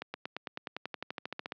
accelerating click train, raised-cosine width 0.3 ms, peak -20 dBFS, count 18, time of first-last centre 0.02-1.521 s, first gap 120 ms, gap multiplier 0.96, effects high-pass 200 Hz 12 dB/octave + low-pass 5000 Hz 12 dB/octave

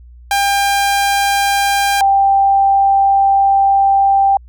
sawtooth / sine tone pair in turn, 799 / 787.1 Hz, G5 / G5, +33 / +7 cents, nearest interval unison, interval 26 cents, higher first, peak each -8 dBFS, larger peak neither, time 0.31-2.01 / 2.01-4.37 s, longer second, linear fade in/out 2 ms, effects added 60 Hz sine -36 dBFS peak until 4.48 s

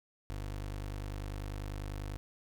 25% pulse tone, 50.1 Hz, G1, 38 cents sharp, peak -34 dBFS, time 0.3-2.17 s, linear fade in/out 0 ms, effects none

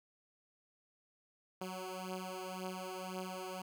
10% pulse beating tone pair, 185 / 186.9 Hz, F#3 / F#3, 0 / +18 cents, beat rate 1.9 Hz, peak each -35 / -37 dBFS, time 1.61-3.62 s, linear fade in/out 5 ms, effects none

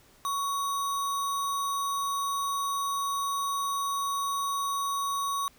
sine tone with sample-and-hold, 1119 Hz, C#6, 16 cents sharp, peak -27 dBFS, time 0.25-5.48 s, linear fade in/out 0 ms, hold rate 4900 Hz, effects pink hiss -59 dBFS RMS until 5.58 s

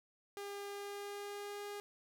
sawtooth tone with pitch glide, 403.1 to 409 Hz, G4 to G#4, +48 to -26 cents, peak -39 dBFS, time 0.37-1.8 s, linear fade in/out 0 ms, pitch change +26 cents, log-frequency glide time 0.67-1.64 s, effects none

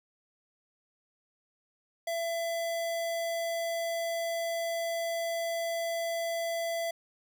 square tone, 670 Hz, E5, 28 cents sharp, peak -31 dBFS, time 2.07-6.91 s, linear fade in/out 5 ms, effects none

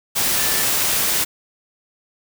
sine tone in noise, 1760 Hz, A6, in tune, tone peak -30 dBFS, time 0.37-0.65 s, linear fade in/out 20 ms, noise white, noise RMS -19 dBFS, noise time 0.15-1.25 s, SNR -14 dB, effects none

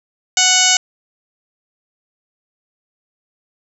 harmonic tone, 740 Hz, F#5, in tune, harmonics 1 / 2 / 3 / 4 / 5 / 6 / 7 / 8 / 9 / 10, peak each -22 / -22 / -20 / -17 / -22 / -22 / -21 / -19 / -17 / -19 dBFS, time 0.37-0.77 s, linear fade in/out 2 ms, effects none

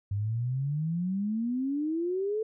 sine exponential sweep, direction up, 98 to 444.6 Hz, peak -27 dBFS, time 0.11-2.43 s, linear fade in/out 5 ms, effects none

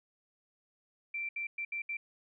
sine tone bursts at uneven times, 2349 Hz, D7, in tune, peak -34 dBFS, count 5, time 1.14-1.29 / 1.36-1.47 / 1.58-1.65 / 1.72-1.82 / 1.89-1.97 s, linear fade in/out 5 ms, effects none

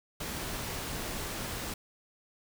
pink noise, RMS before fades -37 dBFS, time 0.2-1.74 s, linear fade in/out 5 ms, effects none

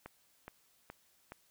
click train, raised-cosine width 0.5 ms, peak -30 dBFS, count 4, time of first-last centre 0.06-1.321 s, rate 2.38 Hz, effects white hiss -70 dBFS RMS until 1.5 s

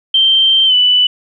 sine tone with pitch glide, 3136 to 2981 Hz, G7 to F#7, 0 to +12 cents, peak -7 dBFS, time 0.14-1.07 s, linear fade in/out 5 ms, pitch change -88 cents, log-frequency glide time 0.66-0.74 s, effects none

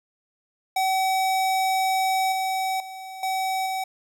square tone with level steps, 760 Hz, F#5, 46 cents sharp, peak -21 / -24 / -36 / -24 / -26 dBFS, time 0.76-3.84 s, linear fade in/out 5 ms, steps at 2.32 / 2.8 / 3.23 / 3.66 s, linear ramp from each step 2 ms, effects none

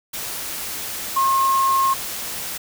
sine tone in noise, 1074 Hz, C6, 45 cents sharp, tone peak -15 dBFS, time 1.16-1.94 s, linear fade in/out 10 ms, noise white, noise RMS -29 dBFS, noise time 0.13-2.58 s, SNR +11 dB, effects none

